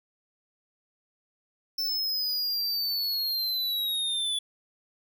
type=linear sweep; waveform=square; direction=down; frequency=5330 to 3434 Hz; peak=-27 dBFS; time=1.78-4.39 s; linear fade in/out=5 ms; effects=none